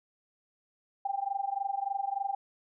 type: tone with amplitude modulation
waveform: sine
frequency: 792 Hz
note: G5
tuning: 18 cents sharp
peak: -26 dBFS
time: 1.05-2.35 s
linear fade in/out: 5 ms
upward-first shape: sine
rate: 23.4 Hz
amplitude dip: 90%
effects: none